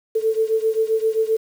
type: beating tone pair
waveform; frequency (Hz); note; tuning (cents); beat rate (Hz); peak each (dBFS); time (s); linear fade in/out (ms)
sine; 440 / 447.6; A4 / A4; 0 / +30; 7.6; -19 / -21; 0.15-1.37; 10
effects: 7-bit